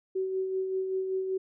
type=tone with tremolo; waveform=sine; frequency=378.5 Hz; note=F#4; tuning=39 cents sharp; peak=-26 dBFS; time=0.15-1.38 s; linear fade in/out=10 ms; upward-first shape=sine; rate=5.2 Hz; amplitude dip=40%; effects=none

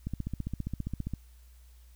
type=click train; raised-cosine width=5 ms; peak=-21 dBFS; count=17; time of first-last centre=0.07-1.137 s; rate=15 Hz; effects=added 60 Hz sine -52 dBFS peak until 1.95 s + white hiss -66 dBFS RMS until 1.95 s

